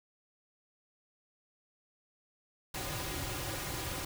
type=noise with comb filter; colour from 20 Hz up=pink; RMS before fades=-38 dBFS; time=2.74-4.05 s; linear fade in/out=5 ms; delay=4.5 ms; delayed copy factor=-0.95; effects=none